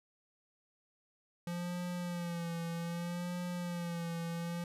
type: tone with vibrato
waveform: square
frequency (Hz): 172.6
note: F3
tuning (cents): -20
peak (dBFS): -37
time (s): 1.47-4.64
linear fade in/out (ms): 2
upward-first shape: sine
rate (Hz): 0.64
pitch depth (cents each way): 47
effects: resampled to 32000 Hz